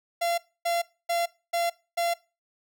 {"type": "tone bursts", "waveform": "45% pulse", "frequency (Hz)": 685, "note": "F5", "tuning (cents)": -34, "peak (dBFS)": -24, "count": 5, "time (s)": [0.21, 2.14], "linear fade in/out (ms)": 10, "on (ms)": 170, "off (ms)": 270, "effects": ["noise-tail reverb RT60 0.3 s tail -21 dB re dry"]}